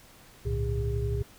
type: tone cluster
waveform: sine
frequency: 64.7 / 101.5 / 113.2 / 146 / 406.3 Hz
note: C2 / G#2 / A2 / D3 / G#4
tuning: -19 / -39 / +50 / -10 / -38 cents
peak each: -30 / -39 / -30 / -39 / -34 dBFS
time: 0.45-1.23 s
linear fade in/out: 10 ms
effects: pink hiss -54 dBFS RMS until 1.38 s